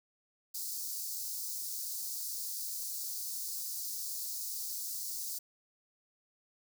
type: high-pass noise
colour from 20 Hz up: white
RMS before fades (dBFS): -39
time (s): 0.54-5.39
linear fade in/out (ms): 10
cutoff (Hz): 4400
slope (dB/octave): 48
effects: none